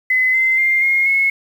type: tone with pitch steps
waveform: sine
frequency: 2030 / 2067 / 2104 / 2142 / 2181 Hz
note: B6 / C7 / C7 / C7 / C#7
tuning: +47 / -22 / +9 / +40 / -29 cents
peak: -12 dBFS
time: 0.1-1.3 s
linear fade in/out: 5 ms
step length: 240 ms
effects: 7-bit